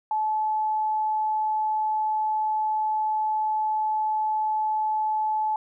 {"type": "tone", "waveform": "sine", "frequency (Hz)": 863, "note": "A5", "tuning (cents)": -34, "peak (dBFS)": -22, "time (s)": [0.11, 5.56], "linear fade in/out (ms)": 2, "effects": []}